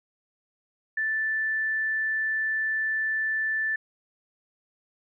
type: tone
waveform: sine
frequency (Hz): 1760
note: A6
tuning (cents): 0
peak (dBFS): -24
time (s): 0.97-3.76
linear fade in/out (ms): 5
effects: none